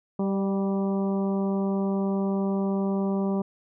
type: harmonic tone with a mistuned harmonic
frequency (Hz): 195.2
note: G3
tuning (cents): -7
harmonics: 1 / 2 / 3 / 4 / 5 / 6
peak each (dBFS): -24 / -30 / -35 / -39 / -40 / -44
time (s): 0.19-3.42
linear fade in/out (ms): 5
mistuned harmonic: 3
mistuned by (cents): +22
effects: none